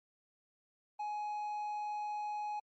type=tone; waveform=triangle; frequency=838 Hz; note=G#5; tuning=15 cents sharp; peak=-34 dBFS; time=0.99-2.6 s; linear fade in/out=10 ms; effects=MP3 32 kbps